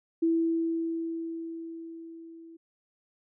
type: tone with level ramp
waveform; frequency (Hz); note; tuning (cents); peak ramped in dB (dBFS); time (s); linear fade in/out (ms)
sine; 329.8; E4; +1; -21 to -46; 0.22-2.57; 10
effects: none